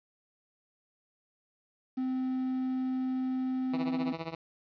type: tone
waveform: triangle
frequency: 258.5 Hz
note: C4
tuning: 21 cents flat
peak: -27 dBFS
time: 1.97-4.13 s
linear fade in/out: 10 ms
type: tone with tremolo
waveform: 10% pulse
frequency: 163.6 Hz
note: E3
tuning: 13 cents flat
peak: -24 dBFS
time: 3.73-4.35 s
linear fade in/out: 5 ms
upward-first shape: triangle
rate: 15 Hz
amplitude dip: 95%
effects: resampled to 11025 Hz + 10-bit